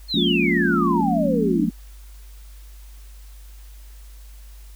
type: exponential sweep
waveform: sine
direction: down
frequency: 4326 to 263.9 Hz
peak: -21 dBFS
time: 0.08-1.71 s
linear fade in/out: 50 ms
type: chord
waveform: sine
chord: Bb minor seventh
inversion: second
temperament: just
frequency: 174.81 / 209.8 / 233.1 / 279.7 Hz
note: F3 / Ab3 / Bb3 / Db4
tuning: +2 / +18 / 0 / +16 cents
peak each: -24 dBFS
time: 0.14-1.7 s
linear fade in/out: 5 ms
type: tone with pitch glide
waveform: sine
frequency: 351.4 to 349.2 Hz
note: F4 to F4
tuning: +11 to 0 cents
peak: -23 dBFS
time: 0.17-1.01 s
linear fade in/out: 5 ms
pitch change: -11 cents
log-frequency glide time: 0.68-0.73 s
effects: added 50 Hz sine -39 dBFS peak until 4.75 s + white hiss -53 dBFS RMS until 4.75 s